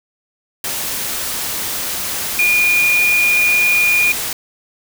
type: tone in noise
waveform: sine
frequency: 2432 Hz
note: D#7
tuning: 40 cents flat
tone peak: -11 dBFS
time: 2.39-4.12 s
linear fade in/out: 2 ms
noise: white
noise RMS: -22 dBFS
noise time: 0.64-4.33 s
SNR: +8 dB
effects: none